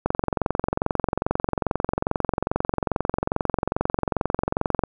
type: click train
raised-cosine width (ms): 1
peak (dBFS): -7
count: 108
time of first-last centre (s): 0.06-4.837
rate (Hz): 22.4
effects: none